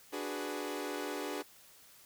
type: chord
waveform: sawtooth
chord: G# half-diminished seventh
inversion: second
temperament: equal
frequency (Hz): 293.7 / 370 / 415.3 / 493.9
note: D4 / F#4 / G#4 / B4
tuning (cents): 0 / 0 / 0 / 0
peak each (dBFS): -37 / -39 / -38 / -40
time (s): 0.12-1.43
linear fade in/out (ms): 20
effects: white hiss -59 dBFS RMS until 2.05 s